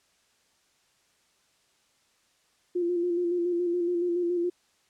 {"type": "tone with vibrato", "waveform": "sine", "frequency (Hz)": 349.2, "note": "F4", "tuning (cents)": 0, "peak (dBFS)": -24, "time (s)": [2.75, 4.5], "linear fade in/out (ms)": 10, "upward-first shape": "square", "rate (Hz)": 7.1, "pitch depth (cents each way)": 30, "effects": ["white hiss -67 dBFS RMS until 4.89 s", "low-pass 8000 Hz 12 dB/octave"]}